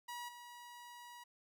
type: tone with level steps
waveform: sawtooth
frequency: 964 Hz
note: B5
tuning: 42 cents flat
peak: -40 / -48 dBFS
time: 0.08-1.24 s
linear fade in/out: 10 ms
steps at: 0.28 s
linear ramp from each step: 10 ms
effects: none